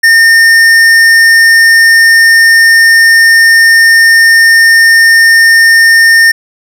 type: tone with tanh clipping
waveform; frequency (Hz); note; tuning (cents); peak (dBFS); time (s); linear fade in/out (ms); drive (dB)
triangle; 1820; A#6; -42; -3; 0.03-6.32; 10; 17
effects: none